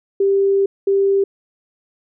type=tone bursts at uneven times; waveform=sine; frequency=393.7 Hz; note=G4; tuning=8 cents sharp; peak=-12 dBFS; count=2; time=0.2-0.66 / 0.87-1.24 s; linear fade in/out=5 ms; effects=none

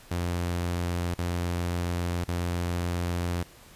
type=tone with dropouts; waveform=sawtooth; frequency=87.31 Hz; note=F2; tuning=in tune; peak=-23 dBFS; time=0.11-3.43 s; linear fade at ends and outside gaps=5 ms; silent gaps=1.144-1.187 / 2.244-2.281 s; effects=pink hiss -52 dBFS RMS until 3.75 s + resampled to 32000 Hz

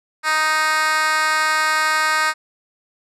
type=tone with high-pass filter; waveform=10% pulse; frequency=311.1 Hz; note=D#4; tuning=in tune; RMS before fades=-18 dBFS; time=0.23-2.34 s; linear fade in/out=50 ms; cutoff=1300 Hz; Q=1.5; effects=low-pass 10000 Hz 12 dB/octave

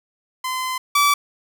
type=tone pair in turn; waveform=sawtooth; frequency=1028 / 1153.9 Hz; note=C6 / D6; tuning=-31 / -31 cents; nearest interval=major second; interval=200 cents; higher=second; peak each=-19 / -10 dBFS; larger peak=second; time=0.44-0.78 / 0.95-1.14 s; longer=first; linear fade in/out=5 ms; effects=none

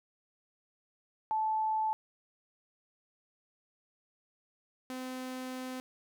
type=tone pair in turn; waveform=sine / sawtooth; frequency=872 / 256.6 Hz; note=A5 / C4; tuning=-16 / -34 cents; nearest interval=octave + major sixth; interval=2118 cents; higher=first; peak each=-28 / -34 dBFS; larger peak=first; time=1.31-1.93 / 4.9-5.8 s; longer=second; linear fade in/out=0 ms; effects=none

